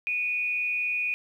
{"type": "tone with frequency modulation", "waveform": "sine", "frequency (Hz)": 2459, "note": "D#7", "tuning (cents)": -21, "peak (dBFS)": -25, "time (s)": [0.07, 1.14], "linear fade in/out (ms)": 0, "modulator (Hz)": 171, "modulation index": 0.4, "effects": ["10-bit"]}